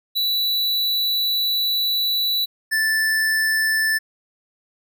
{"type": "tone pair in turn", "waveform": "square", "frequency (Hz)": [3950, 1759.5], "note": ["B7", "A6"], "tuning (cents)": [0, 0], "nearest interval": "octave + major second", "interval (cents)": 1400, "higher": "first", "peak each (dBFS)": [-19, -18], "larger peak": "second", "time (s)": [[0.15, 2.46], [2.71, 3.99]], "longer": "first", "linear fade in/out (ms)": 20, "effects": []}